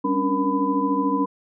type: tone cluster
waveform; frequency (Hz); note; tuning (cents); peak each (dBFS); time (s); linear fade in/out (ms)
sine; 198.3 / 274.7 / 288.3 / 472.6 / 1001; G3 / C#4 / D4 / A#4 / B5; +20 / -16 / -32 / +24 / +23; -29 / -24 / -24 / -29 / -24; 0.04-1.26; 10
effects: none